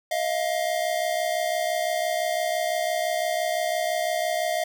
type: tone pair together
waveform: square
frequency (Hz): 633 / 698.9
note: D#5 / F5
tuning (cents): +30 / +1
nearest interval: major second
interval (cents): 171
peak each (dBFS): -27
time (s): 0.11-4.64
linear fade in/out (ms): 5
effects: none

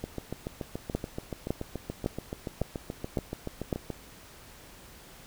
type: two click trains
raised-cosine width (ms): 2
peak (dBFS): -14 / -20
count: 6 / 28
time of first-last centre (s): 0.95-3.728 / 0.04-3.903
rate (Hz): 1.8 / 6.99
effects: pink hiss -51 dBFS RMS until 5.26 s

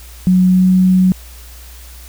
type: tone with pitch glide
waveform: sine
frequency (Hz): 183.8 to 185.29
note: F#3 to F#3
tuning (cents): -11 to +3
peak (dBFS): -7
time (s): 0.27-1.12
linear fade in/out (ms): 0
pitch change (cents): +14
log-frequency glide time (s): 0.47-0.68
effects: added 60 Hz sine -34 dBFS peak until 2.08 s + white hiss -40 dBFS RMS until 2.08 s

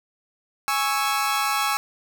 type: chord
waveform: sawtooth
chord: C# minor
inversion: second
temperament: equal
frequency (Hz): 830.6 / 1108.7 / 1318.5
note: G#5 / C#6 / E6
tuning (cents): 0 / 0 / 0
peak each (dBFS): -22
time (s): 0.68-1.77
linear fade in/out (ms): 0
effects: none

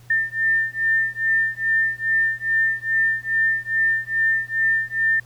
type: beating tone pair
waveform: sine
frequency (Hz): 1797 / 1799.4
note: A6 / A6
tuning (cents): +36 / +38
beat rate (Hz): 2.4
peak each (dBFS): -21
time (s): 0.1-5.2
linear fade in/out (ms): 5
effects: added 120 Hz sine -45 dBFS peak until 5.25 s + pink hiss -54 dBFS RMS until 5.25 s

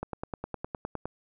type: click train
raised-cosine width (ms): 1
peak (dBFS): -19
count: 11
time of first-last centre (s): 0.03-1.056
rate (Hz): 9.75
effects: none

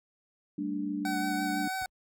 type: chord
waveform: sine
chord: G suspended second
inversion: none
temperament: equal with one note detuned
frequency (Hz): 196 / 223.2 / 293.7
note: G3 / A3 / D4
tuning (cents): 0 / +25 / 0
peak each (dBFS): -36 / -38 / -32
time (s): 0.58-1.68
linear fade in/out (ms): 5
type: tone with vibrato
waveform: 25% pulse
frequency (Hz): 755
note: F#5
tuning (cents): +35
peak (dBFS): -28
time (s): 1.05-1.86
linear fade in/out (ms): 2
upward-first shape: sine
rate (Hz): 6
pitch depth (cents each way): 19
type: noise with exponential decay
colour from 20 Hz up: brown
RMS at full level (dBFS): -41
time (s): 1.81-1.9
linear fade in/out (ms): 5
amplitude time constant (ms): 18
effects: none

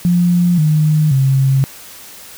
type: tone with pitch steps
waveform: sine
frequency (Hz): 175.5 / 153.67 / 134.55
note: F3 / D#3 / C3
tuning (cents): +9 / -21 / +49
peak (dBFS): -9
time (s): 0.05-1.64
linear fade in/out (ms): 0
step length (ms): 530
effects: white hiss -36 dBFS RMS until 2.37 s

